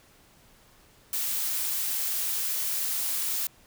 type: noise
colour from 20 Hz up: blue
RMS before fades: -29 dBFS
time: 1.13-3.47 s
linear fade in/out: 2 ms
effects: pink hiss -58 dBFS RMS until 3.66 s